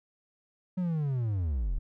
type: linear sweep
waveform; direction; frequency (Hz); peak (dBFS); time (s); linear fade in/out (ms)
triangle; down; 186.9 to 31.87; -25; 0.77-1.79; 10
effects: none